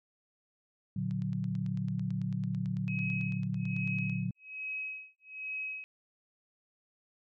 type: chord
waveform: sine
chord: Bb augmented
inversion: none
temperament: equal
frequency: 116.54 / 146.83 / 185 Hz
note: Bb2 / D3 / F#3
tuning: 0 / 0 / 0 cents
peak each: -36 / -36 / -34 dBFS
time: 0.96-4.31 s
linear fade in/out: 5 ms
type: click train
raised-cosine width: 0.2 ms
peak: -36 dBFS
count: 28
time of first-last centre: 1.11-4.097 s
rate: 9.04 Hz
type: tone with tremolo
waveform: sine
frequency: 2548 Hz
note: D#7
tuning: 41 cents sharp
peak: -34 dBFS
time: 2.88-5.84 s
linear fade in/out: 0 ms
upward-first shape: sine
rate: 1.2 Hz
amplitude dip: 100%
effects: none